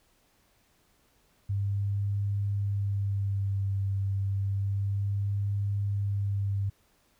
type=tone with vibrato; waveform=sine; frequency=99.4 Hz; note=G2; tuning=25 cents sharp; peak=-26 dBFS; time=1.49-6.7 s; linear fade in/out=10 ms; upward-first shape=sine; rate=0.3 Hz; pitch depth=24 cents each way; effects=pink hiss -67 dBFS RMS until 7.19 s